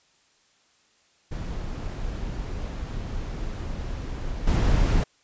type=noise with level steps; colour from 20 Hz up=brown; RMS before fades=-31 / -20 dBFS; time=1.31-5.04 s; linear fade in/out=10 ms; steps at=4.47 s; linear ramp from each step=5 ms; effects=white hiss -63 dBFS RMS until 5.23 s + resampled to 16000 Hz